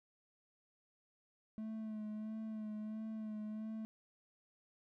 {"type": "tone with vibrato", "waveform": "triangle", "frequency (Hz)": 216.5, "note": "A3", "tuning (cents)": -28, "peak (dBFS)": -39, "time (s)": [1.58, 3.85], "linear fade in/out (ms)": 0, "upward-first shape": "sine", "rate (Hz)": 1.5, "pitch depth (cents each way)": 30, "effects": []}